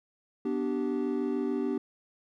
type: chord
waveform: triangle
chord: G major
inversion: first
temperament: equal with one note detuned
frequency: 246.9 / 293.7 / 387.5 Hz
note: B3 / D4 / G4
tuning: 0 / 0 / -20 cents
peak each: -30 dBFS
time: 0.45-1.78 s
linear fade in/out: 5 ms
effects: none